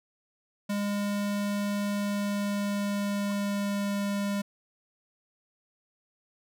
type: tone with pitch glide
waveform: square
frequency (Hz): 203.6 to 201.5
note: G#3 to G3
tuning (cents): -34 to +48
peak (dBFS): -28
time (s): 0.69-4.42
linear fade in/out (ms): 10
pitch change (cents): -18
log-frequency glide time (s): 1.93-4.03
type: tone with exponential growth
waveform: triangle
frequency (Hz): 1046.5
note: C6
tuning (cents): 0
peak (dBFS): -35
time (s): 3.23-3.32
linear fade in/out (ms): 2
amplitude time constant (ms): 19
effects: none